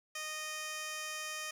15% pulse tone with band-pass filter, 618 Hz, D#5, 12 cents flat, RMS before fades -41 dBFS, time 0.15-1.51 s, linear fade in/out 5 ms, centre 5800 Hz, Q 0.58, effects 10-bit

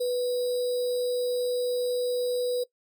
sine tone with sample-and-hold, 493.9 Hz, B4, in tune, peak -24 dBFS, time 0-2.64 s, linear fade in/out 10 ms, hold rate 4410 Hz, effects noise-tail reverb RT60 0.1 s tail -18 dB re dry

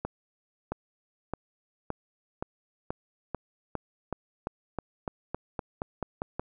accelerating click train, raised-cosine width 1 ms, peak -17 dBFS, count 18, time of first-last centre 0.05-6.396 s, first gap 670 ms, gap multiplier 0.92, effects none

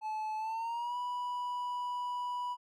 triangle tone with pitch glide, 865 to 982.2 Hz, A5 to B5, -30 to -10 cents, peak -32 dBFS, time 0.01-2.57 s, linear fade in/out 50 ms, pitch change +220 cents, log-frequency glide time 0.37-0.97 s, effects none

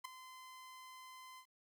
sawtooth tone with ADSR envelope, 1030 Hz, C6, 28 cents flat, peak -35 dBFS, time 0.04-1.46 s, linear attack 12 ms, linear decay 4 ms, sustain -14 dB, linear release 79 ms, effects 12-bit

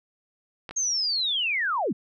clicks, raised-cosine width 0.3 ms, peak -20 dBFS, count 2, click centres 0.692 / 0.71 s
sine linear sweep, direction down, 6500 to 145.6 Hz, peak -23 dBFS, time 0.76-1.93 s, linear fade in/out 10 ms
effects none

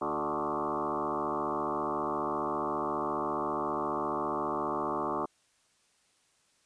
sine tone with frequency modulation, 740 Hz, F#5, in tune, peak -29 dBFS, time 0.01-5.26 s, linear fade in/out 10 ms, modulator 74.7 Hz, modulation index 6.5, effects white hiss -69 dBFS RMS until 6.65 s + resampled to 22050 Hz

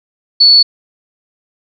sine tone, 4435 Hz, C#8, in tune, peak -3 dBFS, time 0.4-0.63 s, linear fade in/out 10 ms, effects none

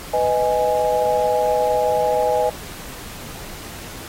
sine chord, G# minor, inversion first, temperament just, 498.4 / 623 / 830.6 Hz, B4 / D#5 / G#5, +16 / +2 / 0 cents, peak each -20 dBFS, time 0.13-2.5 s, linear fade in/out 10 ms, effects pink hiss -36 dBFS RMS until 4.08 s + AAC 48 kbps

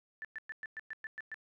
sine tone bursts, 1760 Hz, A6, in tune, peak -39 dBFS, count 9, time 0.22-1.343 s, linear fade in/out 0 ms, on 27 ms, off 110 ms, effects none

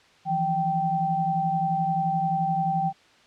sine tone cluster, 161.5 / 173 / 779 Hz, E3 / F3 / G5, -35 / -16 / -11 cents, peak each -30 / -31 / -23 dBFS, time 0.25-2.93 s, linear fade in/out 50 ms, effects white hiss -56 dBFS RMS until 3.26 s + low-pass 4000 Hz 12 dB/octave

